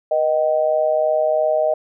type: tone with amplitude modulation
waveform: sine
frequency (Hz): 622.3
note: D#5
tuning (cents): 0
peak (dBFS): -11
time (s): 0.11-1.74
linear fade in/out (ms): 5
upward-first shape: sine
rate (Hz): 143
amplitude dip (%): 80
effects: none